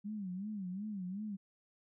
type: tone with vibrato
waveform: sine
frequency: 196.8 Hz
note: G3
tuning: 7 cents sharp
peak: -38 dBFS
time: 0.04-1.37 s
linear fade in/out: 20 ms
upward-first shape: sine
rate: 2.7 Hz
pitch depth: 160 cents each way
effects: none